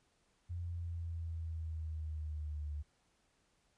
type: linear sweep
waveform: sine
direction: down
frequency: 87.31 to 73.42 Hz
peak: -38 dBFS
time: 0.49-2.83 s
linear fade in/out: 20 ms
effects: pink hiss -75 dBFS RMS until 3.77 s + resampled to 22050 Hz